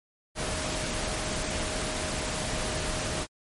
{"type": "tone in noise", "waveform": "sine", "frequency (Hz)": 622.3, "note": "D#5", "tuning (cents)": 0, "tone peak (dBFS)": -39, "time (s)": [0.35, 3.27], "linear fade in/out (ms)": 50, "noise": "pink", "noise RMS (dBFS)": -31, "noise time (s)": [0.35, 3.27], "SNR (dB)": -11, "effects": ["MP3 48 kbps"]}